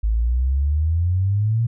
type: exponential sweep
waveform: sine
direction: up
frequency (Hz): 52.4 to 118.5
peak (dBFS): -16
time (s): 0.03-1.67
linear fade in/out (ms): 10
effects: none